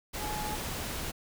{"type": "tone in noise", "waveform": "sine", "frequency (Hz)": 846, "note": "G#5", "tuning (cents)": 32, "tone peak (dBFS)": -36, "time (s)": [0.2, 0.57], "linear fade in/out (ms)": 20, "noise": "pink", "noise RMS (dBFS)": -36, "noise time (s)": [0.13, 1.12], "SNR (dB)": -3, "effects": []}